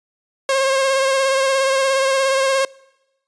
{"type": "tone with vibrato", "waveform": "sawtooth", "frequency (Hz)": 537, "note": "C5", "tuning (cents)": 45, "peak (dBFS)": -11, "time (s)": [0.49, 2.65], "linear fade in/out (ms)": 2, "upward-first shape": "sine", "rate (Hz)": 17, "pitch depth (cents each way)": 30, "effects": ["noise-tail reverb RT60 1.0 s tail -25 dB re dry", "resampled to 22050 Hz"]}